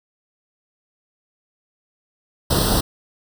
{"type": "noise with comb filter", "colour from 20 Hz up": "pink", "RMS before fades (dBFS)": -18, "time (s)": [2.5, 2.81], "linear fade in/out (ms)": 10, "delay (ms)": 0.22, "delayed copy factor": 0.95, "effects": []}